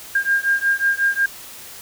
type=beating tone pair; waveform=sine; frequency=1605 / 1610.5 Hz; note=G6 / G6; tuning=+40 / +46 cents; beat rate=5.5 Hz; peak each=-19 / -19 dBFS; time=0.15-1.26 s; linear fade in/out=5 ms; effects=white hiss -38 dBFS RMS until 1.81 s